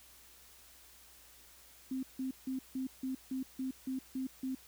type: tone bursts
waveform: sine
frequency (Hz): 261.6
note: C4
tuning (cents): 0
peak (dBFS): -34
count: 10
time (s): 1.91-4.55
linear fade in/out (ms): 5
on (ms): 120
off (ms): 160
effects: added 60 Hz sine -68 dBFS peak until 4.67 s + white hiss -59 dBFS RMS until 4.67 s